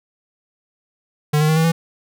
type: tone with pitch steps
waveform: square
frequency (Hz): 149.8 / 153.57 / 157.43 / 161.39 / 165.45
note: D3 / D#3 / D#3 / E3 / E3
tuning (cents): +35 / -22 / +21 / -36 / +7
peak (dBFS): -14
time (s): 1.33-1.72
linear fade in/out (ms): 10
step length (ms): 78
effects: none